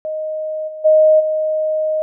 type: tone with level steps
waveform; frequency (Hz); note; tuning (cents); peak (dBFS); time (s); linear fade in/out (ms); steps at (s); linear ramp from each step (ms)
sine; 622.3; D#5; 0; -20 / -27 / -7 / -15; 0.05-2.02; 0; 0.67 / 0.84 / 1.19; 20
effects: none